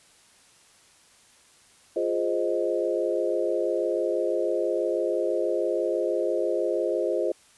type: chord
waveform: sine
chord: F minor seventh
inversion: none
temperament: equal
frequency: 349.2 / 415.3 / 523.3 / 622.3 Hz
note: F4 / Ab4 / C5 / Eb5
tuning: 0 / 0 / 0 / 0 cents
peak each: -28 / -29 / -28 / -29 dBFS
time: 1.96-7.32 s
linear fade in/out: 5 ms
effects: white hiss -57 dBFS RMS until 7.57 s + resampled to 24000 Hz